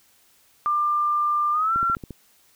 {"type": "tone with pitch glide", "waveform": "sine", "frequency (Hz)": [1193, 1362.5], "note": ["D6", "F6"], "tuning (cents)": [27, -43], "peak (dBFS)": -19, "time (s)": [0.66, 1.95], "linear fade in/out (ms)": 0, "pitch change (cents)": 230, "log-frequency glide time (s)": [1.52, 1.75]}
{"type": "click train", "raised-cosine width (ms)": 3, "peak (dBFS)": -22, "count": 6, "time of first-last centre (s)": [1.76, 2.107], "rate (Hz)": 14.4}
{"effects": ["white hiss -59 dBFS RMS until 2.55 s"]}